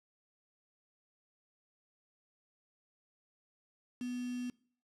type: tone with quantisation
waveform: sine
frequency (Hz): 246.9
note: B3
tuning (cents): 0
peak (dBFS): -36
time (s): 4.01-4.5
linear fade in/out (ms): 2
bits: 8
effects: noise-tail reverb RT60 0.5 s tail -23 dB re dry + low-pass 9000 Hz 12 dB/octave